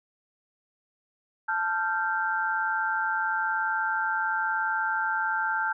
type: tone cluster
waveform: sine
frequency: 881 / 1383 / 1564 Hz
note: A5 / F6 / G6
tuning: +2 / -17 / -4 cents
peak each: -29 dBFS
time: 1.48-5.73 s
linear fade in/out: 10 ms
effects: none